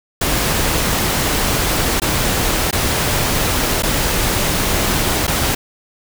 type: noise with dropouts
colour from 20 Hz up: pink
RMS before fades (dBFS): -17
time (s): 0.21-5.55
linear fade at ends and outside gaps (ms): 5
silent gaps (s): 2-2.018 / 2.711-2.727 / 3.824-3.832 / 5.269-5.277
effects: none